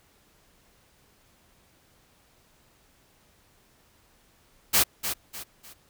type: noise with echo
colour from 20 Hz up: white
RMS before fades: -20 dBFS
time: 4.73-4.84 s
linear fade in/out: 20 ms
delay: 300 ms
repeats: 3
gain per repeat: -9 dB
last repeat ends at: 5.74 s
effects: pink hiss -62 dBFS RMS until 5.89 s